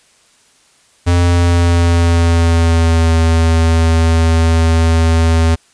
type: tone with pitch glide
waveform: square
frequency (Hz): 87.31 to 81.94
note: F2 to E2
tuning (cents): 0 to -10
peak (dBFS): -9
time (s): 1.06-5.56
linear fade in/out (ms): 20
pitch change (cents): -110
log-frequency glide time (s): 1.22-3.11
effects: white hiss -51 dBFS RMS until 5.73 s + resampled to 22050 Hz